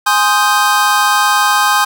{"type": "chord", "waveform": "square", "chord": "Ab major seventh", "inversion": "none", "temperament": "equal", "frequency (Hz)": [830.6, 1046.5, 1244.5, 1568], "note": ["Ab5", "C6", "Eb6", "G6"], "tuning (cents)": [0, 0, 0, 0], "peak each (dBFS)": -16, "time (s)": [0.06, 1.85], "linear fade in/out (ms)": 10, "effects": []}